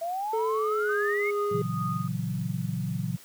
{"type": "exponential sweep", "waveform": "sine", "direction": "up", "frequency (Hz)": [657, 2217], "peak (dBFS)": -28, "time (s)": [0.01, 1.31], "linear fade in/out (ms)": 10}
{"type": "tone with pitch glide", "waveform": "triangle", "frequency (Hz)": [440, 410.5], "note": ["A4", "G#4"], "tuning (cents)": [0, -20], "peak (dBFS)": -24, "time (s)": [0.33, 1.62], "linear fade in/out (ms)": 5, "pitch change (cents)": -120, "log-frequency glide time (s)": [0.5, 1.03]}
{"type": "tone with tremolo", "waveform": "sine", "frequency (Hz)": 1238, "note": "D#6", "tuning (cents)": -9, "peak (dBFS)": -30, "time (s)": [0.89, 2.08], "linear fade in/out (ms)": 2, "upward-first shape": "sine", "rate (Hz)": 2.3, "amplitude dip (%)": 65}
{"type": "chord", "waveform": "sine", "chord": "F# dominant seventh", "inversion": "first", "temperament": "equal", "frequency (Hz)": [116.54, 138.59, 164.81, 185], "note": ["A#2", "C#3", "E3", "F#3"], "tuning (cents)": [0, 0, 0, 0], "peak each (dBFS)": -33, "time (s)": [1.51, 3.17], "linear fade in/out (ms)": 10}
{"effects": ["white hiss -51 dBFS RMS until 3.24 s", "high-pass 60 Hz 12 dB/octave"]}